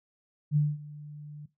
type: tone with ADSR envelope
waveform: sine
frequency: 148.4 Hz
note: D3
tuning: 18 cents sharp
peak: -19 dBFS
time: 0.51-1.46 s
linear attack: 54 ms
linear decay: 210 ms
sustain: -21 dB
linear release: 7 ms
effects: noise-tail reverb RT60 0.2 s tail -17 dB re dry